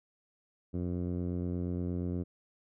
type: tone with low-pass filter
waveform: 10% pulse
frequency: 88.5 Hz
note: F2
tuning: 23 cents sharp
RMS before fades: -34 dBFS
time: 0.73-2.24 s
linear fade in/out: 20 ms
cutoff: 300 Hz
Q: 0.71
effects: none